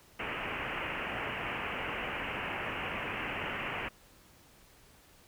white low-pass noise, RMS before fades -37 dBFS, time 0.19-3.89 s, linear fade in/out 10 ms, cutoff 2900 Hz, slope 96 dB/octave, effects pink hiss -60 dBFS RMS until 5.27 s

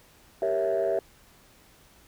sine chord, G diminished seventh, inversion none, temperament equal, 392 / 466.2 / 554.4 / 659.3 Hz, G4 / Bb4 / Db5 / Fb5, 0 / 0 / 0 / 0 cents, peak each -28 / -30 / -29 / -25 dBFS, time 0.42-0.99 s, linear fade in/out 2 ms, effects tanh soft clip ceiling -18 dBFS + pink hiss -57 dBFS RMS until 2.07 s

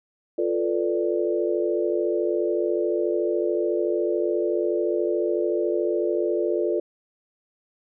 sine chord, B half-diminished seventh, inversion second, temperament equal, 349.2 / 440 / 493.9 / 587.3 Hz, F4 / A4 / B4 / D5, 0 / 0 / 0 / 0 cents, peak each -24 / -26 / -30 / -28 dBFS, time 0.38-6.8 s, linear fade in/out 5 ms, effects none

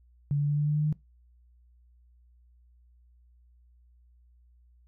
sine tone with pitch steps, 143.7 / 145.03 / 146.38 / 147.74 / 149.11 / 150.5 / 151.89 Hz, D3 / D3 / D3 / D3 / D3 / D3 / D#3, -37 / -21 / -5 / +11 / +27 / +43 / -41 cents, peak -23 dBFS, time 0.31-0.926 s, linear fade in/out 0 ms, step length 88 ms, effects noise-tail reverb RT60 0.2 s tail -21 dB re dry + added 60 Hz sine -57 dBFS peak until 4.87 s

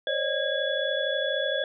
sine tone cluster, 529 / 562 / 613 / 1636 / 3409 Hz, C5 / C#5 / D#5 / G#6 / G#7, +19 / +24 / -26 / -26 / +45 cents, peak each -31 dBFS, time 0.07-1.64 s, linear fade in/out 2 ms, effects none

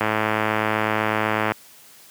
click train, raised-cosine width 0.5 ms, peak -5 dBFS, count 164, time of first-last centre 0.01-1.519 s, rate 108 Hz, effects white hiss -48 dBFS RMS until 2.1 s + high-pass 100 Hz 12 dB/octave

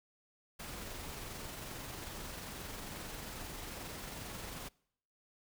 pink noise with amplitude modulation, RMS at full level -44 dBFS, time 0.59-4.69 s, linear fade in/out 10 ms, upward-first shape sine, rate 22.4 Hz, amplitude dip 25%, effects noise-tail reverb RT60 0.7 s tail -25 dB re dry

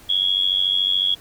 sine tone with amplitude modulation, 3332 Hz, G#7, 5 cents sharp, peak -13 dBFS, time 0.09-1.15 s, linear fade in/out 10 ms, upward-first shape sine, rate 93.8 Hz, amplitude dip 85%, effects pink hiss -47 dBFS RMS until 1.2 s

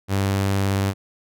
sawtooth tone with vibrato, 98 Hz, G2, in tune, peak -15 dBFS, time 0.08-0.94 s, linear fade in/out 50 ms, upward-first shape triangle, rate 19 Hz, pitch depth 15 cents each way, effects none

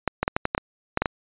clicks, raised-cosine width 0.5 ms, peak -6 dBFS, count 10, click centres 0.077 / 0.23 / 0.279 / 0.365 / 0.454 / 0.549 / 0.579 / 0.974 / 1.02 / 1.058 s, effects resampled to 8000 Hz

